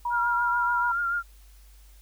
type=tone with pitch glide; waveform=sine; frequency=960 to 968.9 Hz; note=B5 to B5; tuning=-49 to -33 cents; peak=-25 dBFS; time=0.05-0.92 s; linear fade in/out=5 ms; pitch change=+16 cents; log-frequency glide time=0.26-0.56 s
type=tone with vibrato; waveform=sine; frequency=1396.9 Hz; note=F6; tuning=in tune; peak=-24 dBFS; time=0.1-1.23 s; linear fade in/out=50 ms; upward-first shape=triangle; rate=6.9 Hz; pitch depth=39 cents each way
effects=added 50 Hz sine -49 dBFS peak until 2.01 s + white hiss -60 dBFS RMS until 2.01 s